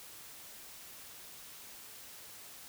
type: silence
effects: white hiss -51 dBFS RMS until 2.68 s